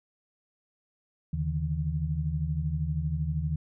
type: tone cluster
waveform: sine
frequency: 78 / 144.9 / 157.6 Hz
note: D#2 / D3 / D#3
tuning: +5 / -23 / +23 cents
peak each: -31 / -33 / -30 dBFS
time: 1.33-3.56 s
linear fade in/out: 5 ms
effects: none